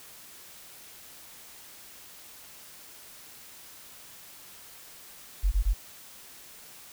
sine tone bursts, 45.79 Hz, F#1, 17 cents flat, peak -20 dBFS, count 3, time 5.43-5.739 s, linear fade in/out 20 ms, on 89 ms, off 21 ms, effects white hiss -49 dBFS RMS until 6.92 s

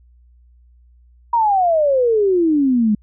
sine exponential sweep, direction down, 964 to 204.5 Hz, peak -12 dBFS, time 1.33-2.95 s, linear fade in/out 5 ms, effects added 60 Hz sine -47 dBFS peak until 3.02 s

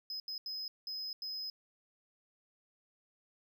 triangle tone bursts at uneven times, 5070 Hz, D#8, 32 cents sharp, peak -37 dBFS, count 5, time 0.1-0.2 / 0.28-0.38 / 0.46-0.68 / 0.87-1.13 / 1.22-1.5 s, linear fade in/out 2 ms, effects none

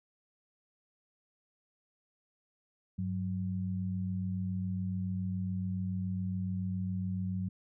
sine tone pair together, 98 / 185.12 Hz, G2 / F#3, 0 / +1 cents, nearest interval major seventh, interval 1101 cents, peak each -35 / -34 dBFS, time 2.98-7.49 s, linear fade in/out 10 ms, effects none

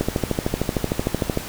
click train, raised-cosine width 2 ms, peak -6 dBFS, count 19, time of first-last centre 0.01-1.374 s, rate 13.2 Hz, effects pink hiss -33 dBFS RMS until 1.48 s

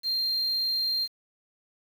sine tone, 4186 Hz, C8, in tune, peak -22 dBFS, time 0.03-1.08 s, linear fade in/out 50 ms, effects tanh soft clip ceiling -24 dBFS + 8-bit

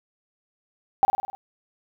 sine tone with echo, 784 Hz, G5, in tune, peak -12 dBFS, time 1.03-1.05 s, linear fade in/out 0 ms, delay 50 ms, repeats 6, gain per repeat -4 dB, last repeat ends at 1.35 s, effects none

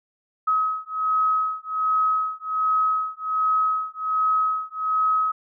sine beating tone pair, 1274 / 1275.3 Hz, D#6 / D#6, +41 / +42 cents, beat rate 1.3 Hz, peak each -23 dBFS, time 0.47-5.32 s, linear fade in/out 10 ms, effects none

